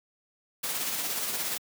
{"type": "noise with tremolo", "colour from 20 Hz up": "white", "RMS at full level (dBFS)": -30, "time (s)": [0.63, 1.58], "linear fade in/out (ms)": 10, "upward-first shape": "sine", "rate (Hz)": 17, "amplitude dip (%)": 35, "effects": ["high-pass 150 Hz 12 dB/octave"]}